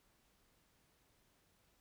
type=silence; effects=pink hiss -74 dBFS RMS until 1.8 s